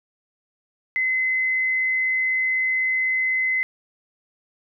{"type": "tone", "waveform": "sine", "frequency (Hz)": 2044, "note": "C7", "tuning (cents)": -41, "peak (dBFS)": -19, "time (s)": [0.96, 3.63], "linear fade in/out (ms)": 0, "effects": []}